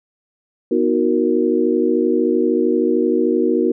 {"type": "chord", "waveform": "sine", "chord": "B major seventh", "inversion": "none", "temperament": "equal with one note detuned", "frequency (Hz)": [246.9, 316.9, 370, 466.2], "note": ["B3", "D#4", "F#4", "A#4"], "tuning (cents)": [0, 32, 0, 0], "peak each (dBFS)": [-20, -19, -18, -20], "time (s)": [0.71, 3.72], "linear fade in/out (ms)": 5, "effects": []}